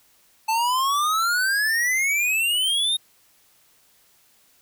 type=exponential sweep; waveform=square; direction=up; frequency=872 to 3729 Hz; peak=-20 dBFS; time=0.48-2.97 s; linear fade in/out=10 ms; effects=white hiss -59 dBFS RMS until 4.61 s